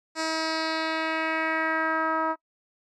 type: tone with low-pass filter sweep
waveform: 10% pulse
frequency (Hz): 320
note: D#4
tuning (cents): +49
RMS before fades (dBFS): -27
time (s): 0.15-2.36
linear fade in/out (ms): 50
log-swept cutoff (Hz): 6600 to 1100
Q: 2.4
effects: noise-tail reverb RT60 0.1 s tail -24 dB re dry